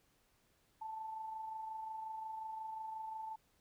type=tone with amplitude modulation; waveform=sine; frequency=880 Hz; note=A5; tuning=in tune; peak=-40 dBFS; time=0.81-3.36 s; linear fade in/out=10 ms; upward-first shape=sine; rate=25.6 Hz; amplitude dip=40%; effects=pink hiss -74 dBFS RMS until 3.6 s